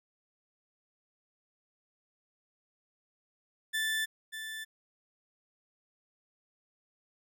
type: tone with echo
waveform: 30% pulse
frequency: 1760 Hz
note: A6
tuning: in tune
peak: -27 dBFS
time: 3.73-4.06 s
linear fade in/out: 20 ms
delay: 590 ms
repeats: 1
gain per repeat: -9 dB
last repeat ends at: 4.65 s
effects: none